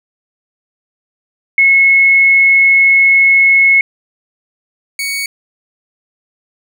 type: tone pair in turn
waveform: sine / sawtooth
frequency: 2183 / 2233 Hz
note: C#7 / C#7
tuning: -27 / +12 cents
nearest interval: unison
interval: 39 cents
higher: second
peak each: -5 / -13 dBFS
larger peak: first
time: 1.58-3.81 / 4.99-5.26 s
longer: first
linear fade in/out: 2 ms
effects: none